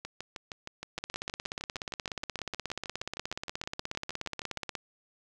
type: two click trains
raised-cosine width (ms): 0.2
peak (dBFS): -21 / -17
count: 30 / 64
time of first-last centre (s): 0.05-4.574 / 0.98-4.752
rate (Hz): 6.41 / 16.7
effects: none